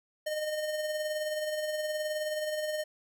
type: tone with tremolo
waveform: square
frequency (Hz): 612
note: D#5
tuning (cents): -29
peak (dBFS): -30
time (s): 0.26-2.84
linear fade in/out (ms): 10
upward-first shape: sine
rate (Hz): 19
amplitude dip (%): 40
effects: none